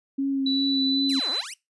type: tone with vibrato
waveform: sine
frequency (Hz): 271.8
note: C#4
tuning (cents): -34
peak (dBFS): -22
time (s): 0.18-1.2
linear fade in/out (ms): 10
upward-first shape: sine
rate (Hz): 2.6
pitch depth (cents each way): 21
type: tone with pitch glide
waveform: sine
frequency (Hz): 3951 to 4008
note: B7 to B7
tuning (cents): 0 to +25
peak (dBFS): -24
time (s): 0.46-1.41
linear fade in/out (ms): 5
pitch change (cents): +25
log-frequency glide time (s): 0.63-1.15
type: exponential two-way sweep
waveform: 10% pulse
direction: down then up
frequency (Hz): 3136 to 239.8 to 3136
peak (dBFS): -26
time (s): 1.09-1.54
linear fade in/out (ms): 5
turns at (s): 1.3
effects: noise-tail reverb RT60 0.2 s tail -22 dB re dry + resampled to 24000 Hz